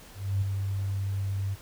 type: tone with ADSR envelope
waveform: sine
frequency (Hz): 98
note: G2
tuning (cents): 0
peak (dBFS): -22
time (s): 0.14-1.56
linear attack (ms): 280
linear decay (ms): 5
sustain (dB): -5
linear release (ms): 30
effects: pink hiss -50 dBFS RMS until 1.61 s